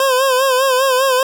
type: tone with vibrato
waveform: 25% pulse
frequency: 523.3 Hz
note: C5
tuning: in tune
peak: -8 dBFS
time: 0-1.23 s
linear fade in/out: 2 ms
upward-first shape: sine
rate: 5 Hz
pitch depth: 72 cents each way
effects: none